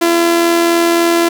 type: tone with amplitude modulation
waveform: sawtooth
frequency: 339.1 Hz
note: E4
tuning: 49 cents sharp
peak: -4 dBFS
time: 0.01-1.29 s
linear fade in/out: 10 ms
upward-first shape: sine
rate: 83.6 Hz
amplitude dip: 35%
effects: none